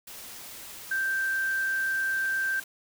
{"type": "tone in noise", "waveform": "sine", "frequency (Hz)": 1568, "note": "G6", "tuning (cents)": 0, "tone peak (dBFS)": -25, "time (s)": [0.91, 2.6], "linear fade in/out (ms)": 5, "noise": "white", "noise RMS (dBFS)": -43, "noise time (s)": [0.07, 2.64], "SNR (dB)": 15, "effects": []}